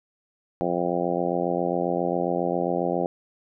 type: harmonic tone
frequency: 87.4 Hz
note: F2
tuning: 2 cents sharp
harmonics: 2 / 3 / 4 / 5 / 6 / 7 / 8 / 9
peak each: -31 / -32 / -29 / -32 / -29 / -31 / -31 / -32 dBFS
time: 0.61-3.06 s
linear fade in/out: 0 ms
effects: none

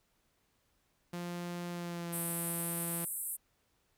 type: tone with pitch glide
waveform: sawtooth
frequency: 174.61 to 169.64 Hz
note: F3 to E3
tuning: 0 to +50 cents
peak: -34 dBFS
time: 1.13-3.05 s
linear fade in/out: 5 ms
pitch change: -50 cents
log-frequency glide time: 1.7-2.21 s
type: band-pass noise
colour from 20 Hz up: pink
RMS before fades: -39 dBFS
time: 2.12-3.37 s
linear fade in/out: 20 ms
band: 8200 to 14000 Hz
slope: 96 dB/octave
effects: pink hiss -75 dBFS RMS until 3.97 s

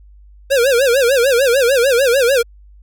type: tone with vibrato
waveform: square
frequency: 511 Hz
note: C5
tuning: 41 cents flat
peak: -11 dBFS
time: 0.5-2.43 s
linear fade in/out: 20 ms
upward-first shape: sine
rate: 6.7 Hz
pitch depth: 170 cents each way
effects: added 50 Hz sine -40 dBFS peak until 2.82 s

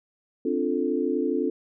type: chord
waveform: sine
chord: D minor seventh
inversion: third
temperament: equal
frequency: 261.6 / 293.7 / 349.2 / 440 Hz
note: C4 / D4 / F4 / A4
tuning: 0 / 0 / 0 / 0 cents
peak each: -28 dBFS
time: 0.45-1.5 s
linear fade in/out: 5 ms
effects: none

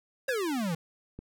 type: exponential sweep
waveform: square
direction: down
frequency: 554.4 to 155.56 Hz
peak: -29 dBFS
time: 0.28-0.75 s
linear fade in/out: 5 ms
type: tone with exponential decay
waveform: triangle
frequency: 1682 Hz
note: G#6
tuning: 22 cents sharp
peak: -25 dBFS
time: 0.29-0.46 s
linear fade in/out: 0 ms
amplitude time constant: 36 ms
type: click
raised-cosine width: 3 ms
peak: -28 dBFS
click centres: 1.19 s
effects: none

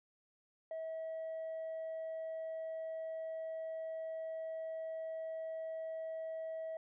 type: tone with tanh clipping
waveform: sine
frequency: 645 Hz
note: E5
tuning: 38 cents flat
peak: -40 dBFS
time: 0.71-6.77 s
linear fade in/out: 2 ms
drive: 1 dB
effects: none

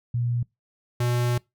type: tone pair in turn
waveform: sine / square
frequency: 120 / 121.46 Hz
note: B2 / B2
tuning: -49 / -28 cents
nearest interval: unison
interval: 21 cents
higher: second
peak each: -22 dBFS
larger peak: neither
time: 0.14-0.43 / 1-1.38 s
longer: second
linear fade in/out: 5 ms
effects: noise-tail reverb RT60 0.2 s tail -24 dB re dry

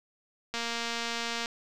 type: click train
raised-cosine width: 0.2 ms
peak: -16 dBFS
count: 215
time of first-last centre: 0.54-1.458 s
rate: 233 Hz
effects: none

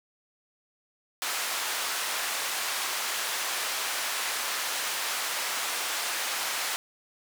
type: band-pass noise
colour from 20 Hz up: pink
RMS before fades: -31 dBFS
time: 1.22-6.76 s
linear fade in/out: 0 ms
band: 970 to 14000 Hz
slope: 12 dB/octave
effects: none

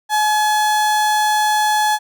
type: tone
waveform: 35% pulse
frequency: 850 Hz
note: G#5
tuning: 40 cents sharp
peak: -12 dBFS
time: 0.09-1.99 s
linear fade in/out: 50 ms
effects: none

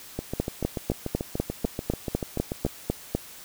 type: two click trains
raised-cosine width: 2 ms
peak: -10 / -15 dBFS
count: 12 / 18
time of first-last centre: 0.4-3.15 / 0.19-2.665 s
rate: 4 / 6.87 Hz
effects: white hiss -45 dBFS RMS until 3.44 s

